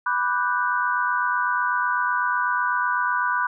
sine chord, G major seventh, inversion first, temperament equal, 987.8 / 1174.7 / 1480 / 1568 Hz, B5 / D6 / F#6 / G6, 0 / 0 / 0 / 0 cents, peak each -24 / -27 / -24 / -30 dBFS, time 0.06-3.47 s, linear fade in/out 5 ms, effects none

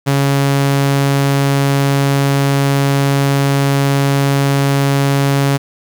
sawtooth tone, 139.1 Hz, C#3, 6 cents sharp, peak -7 dBFS, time 0.06-5.58 s, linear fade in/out 20 ms, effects 8-bit

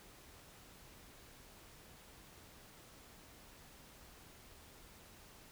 silence, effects pink hiss -59 dBFS RMS until 5.51 s

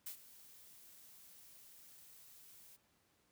blue noise with ADSR envelope, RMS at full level -44 dBFS, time 0.06-2.77 s, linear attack 7 ms, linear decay 94 ms, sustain -16 dB, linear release 22 ms, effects pink hiss -75 dBFS RMS until 3.31 s + high-pass 80 Hz 12 dB/octave

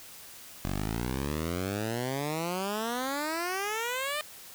10% pulse exponential sweep, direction up, 45.66 to 613 Hz, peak -22 dBFS, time 0.65-4.21 s, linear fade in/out 0 ms, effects white hiss -48 dBFS RMS until 4.54 s

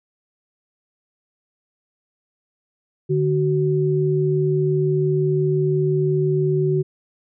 sine tone pair together, 148.6 / 374.4 Hz, D3 / F#4, +21 / +20 cents, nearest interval octave + major third, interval 1599 cents, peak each -19 dBFS, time 3.09-6.83 s, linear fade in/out 20 ms, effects none

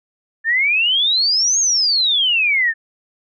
sine exponential two-way sweep, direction up then down, 1756 to 6640 to 1756 Hz, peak -13 dBFS, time 0.44-2.74 s, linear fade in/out 50 ms, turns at 1.59 s, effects none

